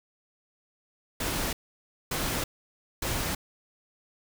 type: noise bursts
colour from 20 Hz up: pink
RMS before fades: -30 dBFS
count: 3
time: 1.2-3.35 s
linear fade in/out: 5 ms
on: 330 ms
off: 580 ms
effects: none